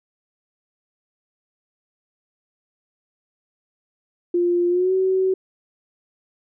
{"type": "tone with pitch glide", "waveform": "sine", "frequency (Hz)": [349.9, 377.2], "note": ["F4", "F#4"], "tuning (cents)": [3, 33], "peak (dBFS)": -16, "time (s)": [4.34, 5.34], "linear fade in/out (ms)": 5, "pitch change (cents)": 130, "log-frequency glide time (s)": [4.69, 4.93], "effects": []}